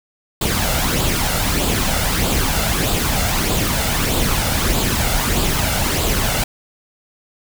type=noise with flanger; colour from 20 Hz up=pink; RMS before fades=-18 dBFS; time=0.41-6.44 s; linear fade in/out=5 ms; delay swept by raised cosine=0.25 to 1.45 ms; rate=1.6 Hz; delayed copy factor=+0.5; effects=none